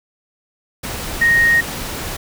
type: tone in noise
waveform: sine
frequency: 1864.7 Hz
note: A#6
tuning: in tune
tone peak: -10 dBFS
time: 1.21-1.61 s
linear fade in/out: 10 ms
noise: pink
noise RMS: -26 dBFS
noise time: 0.83-2.17 s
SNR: +13 dB
effects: none